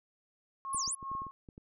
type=tone with tremolo; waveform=sine; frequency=1084 Hz; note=C#6; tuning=39 cents flat; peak=-34 dBFS; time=0.65-1.31 s; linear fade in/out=0 ms; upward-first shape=sine; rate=2.5 Hz; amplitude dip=90%
type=exponential two-way sweep; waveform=sine; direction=down then up; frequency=11175 to 4562 to 11175 Hz; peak=-32 dBFS; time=0.73-0.95 s; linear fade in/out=5 ms; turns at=0.85 s
type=clicks; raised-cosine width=3 ms; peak=-36 dBFS; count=9; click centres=0.747 / 0.878 / 1.028 / 1.116 / 1.151 / 1.219 / 1.267 / 1.488 / 1.579 s
effects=none